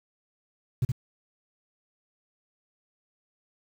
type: tone with echo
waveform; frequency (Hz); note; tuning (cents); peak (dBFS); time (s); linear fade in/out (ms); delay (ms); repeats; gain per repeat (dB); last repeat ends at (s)
sine; 124.9; B2; +20; -18; 0.82-0.85; 5; 69; 1; -4; 0.919
effects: tanh soft clip ceiling -19 dBFS + 8-bit